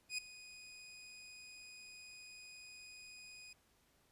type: tone with ADSR envelope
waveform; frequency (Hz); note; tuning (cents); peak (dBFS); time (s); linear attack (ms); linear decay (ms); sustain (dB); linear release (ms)
20% pulse; 2489; D#7; 0; -31; 0.09-3.53; 93; 3; -17; 3
effects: pink hiss -73 dBFS RMS until 4.11 s + resampled to 32000 Hz